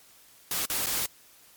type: noise with dropouts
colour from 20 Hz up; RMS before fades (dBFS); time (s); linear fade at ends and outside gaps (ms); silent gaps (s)
white; -29; 0.51-1.06; 2; 0.655-0.699 / 0.861-0.867
effects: white hiss -56 dBFS RMS until 1.56 s + MP3 96 kbps